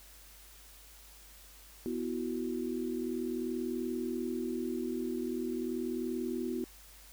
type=chord; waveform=sine; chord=B suspended fourth; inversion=none; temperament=equal; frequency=246.9 / 329.6 / 370 Hz; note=B3 / E4 / F#4; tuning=0 / 0 / 0 cents; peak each=-36 / -38 / -37 dBFS; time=1.86-6.64 s; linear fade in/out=0 ms; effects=added 50 Hz sine -57 dBFS peak until 7.12 s + white hiss -56 dBFS RMS until 7.12 s